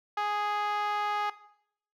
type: tone with band-pass filter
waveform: 5% pulse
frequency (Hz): 415.3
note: G#4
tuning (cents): 0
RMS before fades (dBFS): -30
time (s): 0.17-1.3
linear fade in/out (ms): 5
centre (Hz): 970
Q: 6
effects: noise-tail reverb RT60 0.7 s tail -17 dB re dry